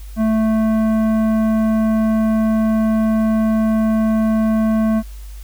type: tone with tanh clipping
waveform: sine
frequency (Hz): 220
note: A3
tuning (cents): 0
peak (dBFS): -15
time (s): 0.16-5.03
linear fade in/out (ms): 50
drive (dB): 13
effects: added 50 Hz sine -30 dBFS peak until 5.43 s + white hiss -47 dBFS RMS until 5.43 s